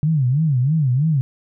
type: tone with vibrato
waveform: sine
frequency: 141.2 Hz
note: C#3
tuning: 32 cents sharp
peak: -14 dBFS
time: 0.03-1.21 s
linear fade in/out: 0 ms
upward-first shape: sine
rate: 3.1 Hz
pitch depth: 240 cents each way
effects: none